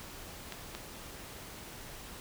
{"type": "clicks", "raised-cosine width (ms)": 0.2, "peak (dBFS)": -22, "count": 2, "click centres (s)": [0.523, 0.75], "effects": ["pink hiss -47 dBFS RMS until 2.2 s"]}